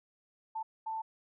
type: tone bursts at uneven times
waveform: sine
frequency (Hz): 886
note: A5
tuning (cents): +12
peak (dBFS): -34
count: 2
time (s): 0.55-0.63 / 0.86-1.02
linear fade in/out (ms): 10
effects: none